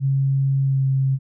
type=tone with pitch glide; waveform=sine; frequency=136.2 to 134.25 Hz; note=C#3 to C3; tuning=-30 to +45 cents; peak=-16 dBFS; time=0-1.19 s; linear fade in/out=50 ms; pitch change=-25 cents; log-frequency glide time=0.63-0.84 s; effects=none

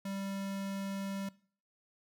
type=tone; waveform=square; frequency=196 Hz; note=G3; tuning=in tune; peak=-37 dBFS; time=0.05-1.29 s; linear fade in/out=5 ms; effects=noise-tail reverb RT60 0.5 s tail -21 dB re dry

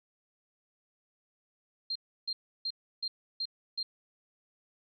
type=tone bursts; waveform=sine; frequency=4186 Hz; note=C8; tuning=in tune; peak=-31 dBFS; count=6; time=1.9-3.83 s; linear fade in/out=5 ms; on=55 ms; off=320 ms; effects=none

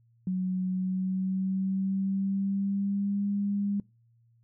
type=tone with pitch glide; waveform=sine; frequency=185 to 201.7 Hz; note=F#3 to G3; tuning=0 to +50 cents; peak=-26 dBFS; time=0.27-3.8 s; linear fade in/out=2 ms; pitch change=+150 cents; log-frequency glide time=0.69-3.27 s; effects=noise-tail reverb RT60 0.3 s tail -25 dB re dry + added 116 Hz sine -61 dBFS peak until 4.43 s

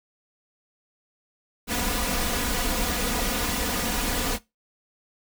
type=noise with comb filter; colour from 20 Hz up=pink; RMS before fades=-26 dBFS; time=1.67-4.39 s; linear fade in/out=50 ms; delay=4.1 ms; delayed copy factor=+0.8; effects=noise-tail reverb RT60 0.2 s tail -19 dB re dry

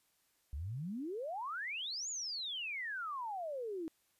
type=exponential two-way sweep; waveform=sine; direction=up then down; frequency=64.7 to 7100 to 309 Hz; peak=-38 dBFS; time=0.53-3.88 s; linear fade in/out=0 ms; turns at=2.09 s; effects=white hiss -75 dBFS RMS until 4.19 s + resampled to 32000 Hz

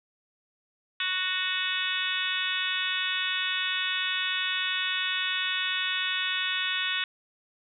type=harmonic tone with a mistuned harmonic; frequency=370 Hz; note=F#4; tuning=in tune; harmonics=3 / 4 / 5 / 6 / 7 / 8 / 9 / 10; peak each=-39 / -34 / -34 / -38 / -33 / -34 / -33 / -36 dBFS; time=1-7.04 s; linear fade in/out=2 ms; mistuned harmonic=9; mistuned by=+53 cents; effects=none

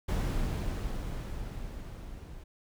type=noise with level ramp; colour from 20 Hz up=brown; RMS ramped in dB=-28 to -46 dBFS; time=0.08-2.44 s; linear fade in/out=10 ms; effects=none

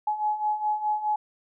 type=beating tone pair; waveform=sine; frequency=844 / 848.8 Hz; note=G#5 / G#5; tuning=+28 / +38 cents; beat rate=4.8 Hz; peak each=-30 / -25 dBFS; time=0.07-1.16 s; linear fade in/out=5 ms; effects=none

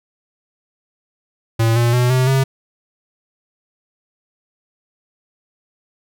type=tone with pitch steps; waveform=square; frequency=113.8 / 118.56 / 123.53 / 128.7 / 134.09 Hz; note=A#2 / A#2 / B2 / C3 / C3; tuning=-41 / +30 / +1 / -28 / +43 cents; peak=-13 dBFS; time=1.59-2.44 s; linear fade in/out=10 ms; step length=170 ms; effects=none

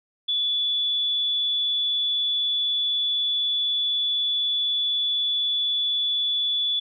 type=tone; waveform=sine; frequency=3444 Hz; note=A7; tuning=38 cents flat; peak=-21 dBFS; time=0.28-6.8 s; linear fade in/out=10 ms; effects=none

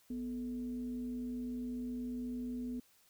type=tone with frequency modulation; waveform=sine; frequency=246.9 Hz; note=B3; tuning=in tune; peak=-37 dBFS; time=0.1-2.8 s; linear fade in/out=5 ms; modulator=189 Hz; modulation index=0.35; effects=white hiss -68 dBFS RMS until 3.09 s

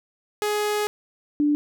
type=tone pair in turn; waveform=sawtooth / sine; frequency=418.6 / 294.3 Hz; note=G#4 / D4; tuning=+14 / +4 cents; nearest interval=tritone; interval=610 cents; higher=first; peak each=-18 / -17 dBFS; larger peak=second; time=0.42-0.87 / 1.4-1.55 s; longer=first; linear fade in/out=0 ms; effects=none

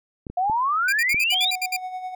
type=clicks; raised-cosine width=3 ms; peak=-21 dBFS; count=4; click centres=0.268 / 0.3 / 0.498 / 1.145 s
type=exponential sweep; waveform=sine; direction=up; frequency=700 to 3951 Hz; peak=-19 dBFS; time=0.37-1.51 s; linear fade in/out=5 ms
type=tone bursts; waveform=sawtooth; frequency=2389 Hz; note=D7; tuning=29 cents sharp; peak=-19 dBFS; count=9; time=0.88-1.766 s; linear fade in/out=5 ms; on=46 ms; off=59 ms
type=tone with tremolo; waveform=triangle; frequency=740 Hz; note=F#5; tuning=in tune; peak=-25 dBFS; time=1.32-2.15 s; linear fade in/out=5 ms; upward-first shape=sine; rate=9.8 Hz; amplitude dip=55%
effects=none

